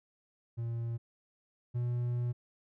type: tone pair in turn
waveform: triangle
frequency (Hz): 116.54 / 121.35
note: A#2 / B2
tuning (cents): 0 / -30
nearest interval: minor second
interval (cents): 70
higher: second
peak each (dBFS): -31 / -28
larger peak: second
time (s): 0.57-0.98 / 1.74-2.33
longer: second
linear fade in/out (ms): 20
effects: none